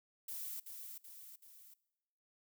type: noise with echo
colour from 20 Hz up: violet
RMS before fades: -44 dBFS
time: 0.28-0.6 s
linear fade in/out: 5 ms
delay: 380 ms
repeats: 3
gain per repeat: -5 dB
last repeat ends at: 1.74 s
effects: noise-tail reverb RT60 1.0 s tail -21 dB re dry